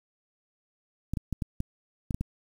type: clicks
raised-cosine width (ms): 5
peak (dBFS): -17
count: 8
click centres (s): 1.136 / 1.172 / 1.327 / 1.422 / 1.604 / 2.108 / 2.145 / 2.21
effects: 8-bit

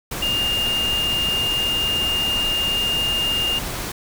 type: tone in noise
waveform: sine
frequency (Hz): 2819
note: F7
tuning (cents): +16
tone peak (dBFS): -19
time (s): 0.22-3.59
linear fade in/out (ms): 5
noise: pink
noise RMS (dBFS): -28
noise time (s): 0.11-3.92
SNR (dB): +6
effects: none

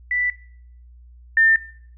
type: tone pair in turn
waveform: sine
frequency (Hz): 1975.5 / 1798.9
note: B6 / A6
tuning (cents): 0 / +38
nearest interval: major second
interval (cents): 162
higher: first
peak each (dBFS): -19 / -12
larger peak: second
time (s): 0.11-0.3 / 1.37-1.56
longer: neither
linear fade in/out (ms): 2
effects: noise-tail reverb RT60 0.6 s tail -18 dB re dry + added 60 Hz sine -43 dBFS peak until 1.97 s

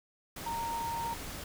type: tone in noise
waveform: sine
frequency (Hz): 926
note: A#5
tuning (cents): -12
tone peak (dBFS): -33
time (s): 0.46-1.14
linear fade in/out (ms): 5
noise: pink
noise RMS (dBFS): -42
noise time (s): 0.36-1.44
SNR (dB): +6
effects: none

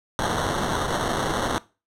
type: noise with sample-and-hold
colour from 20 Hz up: violet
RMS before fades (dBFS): -25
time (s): 0.19-1.58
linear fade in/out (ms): 0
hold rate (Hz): 2450
effects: noise-tail reverb RT60 0.3 s tail -20 dB re dry + low-pass 10000 Hz 12 dB/octave

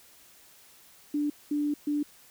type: tone bursts at uneven times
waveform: sine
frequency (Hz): 293.8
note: D4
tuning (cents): +1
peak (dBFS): -25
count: 3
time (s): 1.14-1.3 / 1.51-1.74 / 1.87-2.03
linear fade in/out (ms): 5
effects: white hiss -56 dBFS RMS until 2.3 s

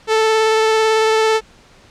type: tone with vibrato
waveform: sawtooth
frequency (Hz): 440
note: A4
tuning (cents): 0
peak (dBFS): -8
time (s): 0.07-1.41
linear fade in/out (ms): 50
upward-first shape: sine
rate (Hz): 18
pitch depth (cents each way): 12
effects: pink hiss -47 dBFS RMS until 1.9 s + low-pass 6000 Hz 12 dB/octave

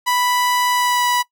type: tone with pitch glide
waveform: sawtooth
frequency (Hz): 987.8 to 981.5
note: B5 to B5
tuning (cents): 0 to -11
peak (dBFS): -12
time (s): 0.06-1.23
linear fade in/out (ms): 20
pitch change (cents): -11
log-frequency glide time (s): 0.71-1.04
effects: noise-tail reverb RT60 0.1 s tail -20 dB re dry

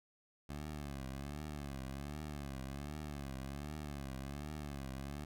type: tone with vibrato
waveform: 15% pulse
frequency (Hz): 70.9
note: C#2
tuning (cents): +40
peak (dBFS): -36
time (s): 0.49-5.25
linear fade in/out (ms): 5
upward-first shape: triangle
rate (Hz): 1.3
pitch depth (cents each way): 140
effects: none

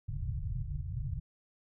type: low-pass noise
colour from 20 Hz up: white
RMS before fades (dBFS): -36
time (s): 0.08-1.2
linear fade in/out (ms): 10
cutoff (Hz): 150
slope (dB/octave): 96
effects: none

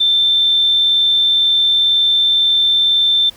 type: tone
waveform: sine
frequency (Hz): 3559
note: A7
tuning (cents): +19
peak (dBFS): -10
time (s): 0-3.3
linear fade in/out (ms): 10
effects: pink hiss -44 dBFS RMS until 3.36 s

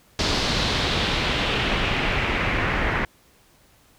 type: noise with low-pass filter sweep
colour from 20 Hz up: pink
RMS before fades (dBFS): -23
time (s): 0.19-3.05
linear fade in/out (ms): 2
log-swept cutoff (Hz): 4800 to 1900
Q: 2.2
effects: pink hiss -57 dBFS RMS until 3.98 s

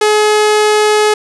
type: tone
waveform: sawtooth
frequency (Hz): 424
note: G#4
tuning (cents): +36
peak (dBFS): -4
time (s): 0.01-1.14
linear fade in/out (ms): 5
effects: resampled to 24000 Hz + 7-bit

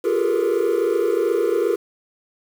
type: tone cluster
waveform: triangle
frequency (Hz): 348.1 / 394.1 / 416.9 / 450.5 / 478.8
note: F4 / G4 / G#4 / A4 / A#4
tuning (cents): -6 / +9 / +7 / +41 / +46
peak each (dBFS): -21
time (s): 0.04-1.76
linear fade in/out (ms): 10
effects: tanh soft clip ceiling -9 dBFS + 7-bit

